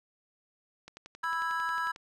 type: click train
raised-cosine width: 0.2 ms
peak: -29 dBFS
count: 13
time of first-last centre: 0.88-1.961 s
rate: 11.1 Hz
type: chord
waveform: triangle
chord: E major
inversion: second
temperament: just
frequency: 988.9 / 1318.5 / 1648.1 Hz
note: B5 / E6 / G#6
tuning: +2 / 0 / -14 cents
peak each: -32 dBFS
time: 1.23-1.92 s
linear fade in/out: 10 ms
effects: none